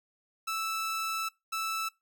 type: tone pair in turn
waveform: sawtooth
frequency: 1317 / 1317 Hz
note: E6 / E6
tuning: -2 / -2 cents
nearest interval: unison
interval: 0 cents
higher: neither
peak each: -27 dBFS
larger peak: neither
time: 0.47-1.29 / 1.52-1.89 s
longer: first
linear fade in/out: 10 ms
effects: noise-tail reverb RT60 0.2 s tail -22 dB re dry